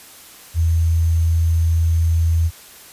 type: tone with sample-and-hold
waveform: sine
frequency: 82.41 Hz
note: E2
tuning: in tune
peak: -13 dBFS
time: 0.54-2.51 s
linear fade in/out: 50 ms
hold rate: 6300 Hz
effects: white hiss -42 dBFS RMS until 2.92 s + resampled to 32000 Hz